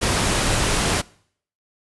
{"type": "noise", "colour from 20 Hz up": "pink", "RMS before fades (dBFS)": -20, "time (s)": [0.01, 1.02], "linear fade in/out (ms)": 20, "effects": ["noise-tail reverb RT60 0.6 s tail -23 dB re dry", "resampled to 24000 Hz"]}